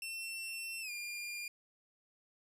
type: tone with pitch glide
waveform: sawtooth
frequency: 2699 to 2405 Hz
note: E7 to D7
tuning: +40 to +41 cents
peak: -37 dBFS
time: 0.02-1.48 s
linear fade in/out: 2 ms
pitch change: -199 cents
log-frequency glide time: 0.81-0.91 s
effects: resampled to 32000 Hz